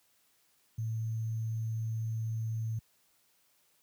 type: tone with sample-and-hold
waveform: sine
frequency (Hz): 112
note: A2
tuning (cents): +31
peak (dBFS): -31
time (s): 0.78-2.79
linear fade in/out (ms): 5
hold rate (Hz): 6300
effects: white hiss -70 dBFS RMS until 3.82 s + high-pass 60 Hz 12 dB/octave